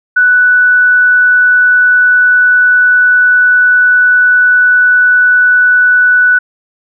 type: tone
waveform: sine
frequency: 1485 Hz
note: F#6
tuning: 6 cents sharp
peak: -4 dBFS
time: 0.16-6.39 s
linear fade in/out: 10 ms
effects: none